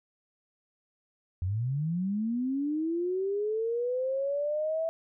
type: linear sweep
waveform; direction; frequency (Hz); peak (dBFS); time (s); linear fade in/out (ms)
sine; up; 85.3 to 659.3; -27; 1.42-4.89; 0
effects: none